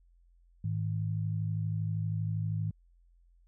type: tone pair together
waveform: sine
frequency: 106 / 158.62 Hz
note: G#2 / D#3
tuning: +36 / +34 cents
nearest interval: perfect fifth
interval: 698 cents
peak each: -31 / -34 dBFS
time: 0.64-2.71 s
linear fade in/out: 5 ms
effects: added 43 Hz sine -60 dBFS peak until 3.47 s